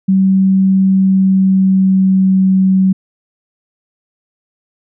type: tone with pitch glide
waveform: sine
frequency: 191.2 to 189.44 Hz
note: G3 to F#3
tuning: -43 to +41 cents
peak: -7 dBFS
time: 0.08-2.93 s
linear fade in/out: 10 ms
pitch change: -16 cents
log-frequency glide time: 0.87-2.5 s
effects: none